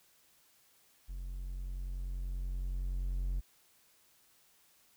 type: tone with level ramp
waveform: triangle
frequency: 45.24 Hz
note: F#1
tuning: 38 cents flat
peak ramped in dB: -37 to -29 dBFS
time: 1.08-3.41 s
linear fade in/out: 20 ms
effects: white hiss -67 dBFS RMS until 4.96 s